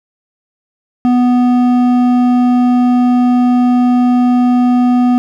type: tone with hard clipping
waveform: triangle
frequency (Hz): 246.9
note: B3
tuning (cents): 0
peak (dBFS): -9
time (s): 1.05-5.18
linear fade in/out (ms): 0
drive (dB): 12
effects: none